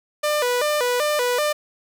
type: tone with vibrato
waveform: sawtooth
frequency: 542 Hz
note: C#5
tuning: 39 cents flat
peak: -15 dBFS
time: 0.23-1.53 s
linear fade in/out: 10 ms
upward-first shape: square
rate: 2.6 Hz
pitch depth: 170 cents each way
effects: none